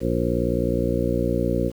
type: harmonic tone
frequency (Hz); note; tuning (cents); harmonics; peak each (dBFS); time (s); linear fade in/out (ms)
59.5; A#1; +36; 1 / 2 / 3 / 4 / 5 / 6 / 8 / 9; -28 / -28 / -28 / -28 / -28 / -28 / -28 / -28; 0-1.72; 50
effects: 8-bit